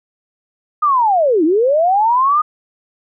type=linear two-way sweep; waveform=sine; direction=down then up; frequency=1244.5 to 297.3 to 1244.5 Hz; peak=-10 dBFS; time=0.82-2.42 s; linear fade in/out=10 ms; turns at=1.44 s; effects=none